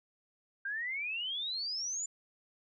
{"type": "exponential sweep", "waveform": "sine", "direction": "up", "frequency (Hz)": [1568, 7180], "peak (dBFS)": -34, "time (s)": [0.65, 2.06], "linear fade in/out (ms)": 5, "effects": []}